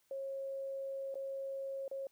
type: tone with dropouts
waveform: sine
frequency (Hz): 543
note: C#5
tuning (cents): -36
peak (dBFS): -38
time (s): 0.11-2.07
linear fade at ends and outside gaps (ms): 2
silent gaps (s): 1.143-1.154 / 1.88-1.913
effects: white hiss -74 dBFS RMS until 2.11 s